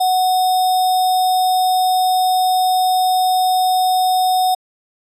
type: tone with sample-and-hold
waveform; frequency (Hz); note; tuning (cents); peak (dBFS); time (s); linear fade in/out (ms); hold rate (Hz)
sine; 740; F#5; 0; -12; 0-4.55; 10; 4410
effects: resampled to 32000 Hz